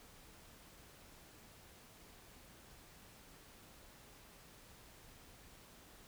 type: silence
effects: pink hiss -60 dBFS RMS until 6.07 s